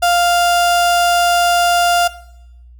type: tone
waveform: 35% pulse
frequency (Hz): 698.5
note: F5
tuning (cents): 0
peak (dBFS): -9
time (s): 0.02-2.08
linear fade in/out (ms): 10
effects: noise-tail reverb RT60 0.8 s tail -17 dB re dry + added 60 Hz sine -38 dBFS peak until 2.79 s